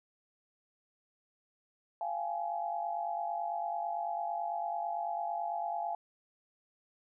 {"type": "tone cluster", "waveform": "sine", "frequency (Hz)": [692, 798, 847], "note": ["F5", "G5", "G#5"], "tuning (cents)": [-16, 31, 34], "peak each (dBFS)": [-36, -40, -37], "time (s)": [2.01, 5.95], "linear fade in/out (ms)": 2, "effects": []}